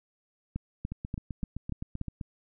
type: two click trains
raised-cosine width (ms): 5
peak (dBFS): -20 / -23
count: 6 / 11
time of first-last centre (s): 0.56-2.013 / 0.92-2.212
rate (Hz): 3.44 / 7.74
effects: none